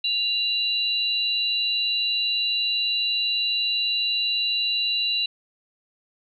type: tone pair together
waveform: sine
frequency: 2794 / 3960 Hz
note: F7 / B7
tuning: 0 / +4 cents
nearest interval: tritone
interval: 604 cents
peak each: -25 / -23 dBFS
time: 0.04-5.26 s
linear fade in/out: 5 ms
effects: none